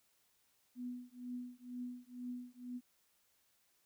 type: tone with tremolo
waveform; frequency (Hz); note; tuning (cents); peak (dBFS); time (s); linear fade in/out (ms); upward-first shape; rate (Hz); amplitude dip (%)
sine; 246.9; B3; 0; -39; 0.75-2.81; 50; triangle; 2.1; 100
effects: white hiss -75 dBFS RMS until 3.85 s